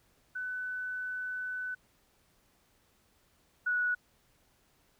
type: tone pair in turn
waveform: sine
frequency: 1500 / 1469.1 Hz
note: F#6 / F#6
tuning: +23 / -13 cents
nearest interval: unison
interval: 36 cents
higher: first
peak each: -34 / -27 dBFS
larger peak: second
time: 0.35-1.75 / 3.66-3.95 s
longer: first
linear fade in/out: 10 ms
effects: pink hiss -69 dBFS RMS until 4.99 s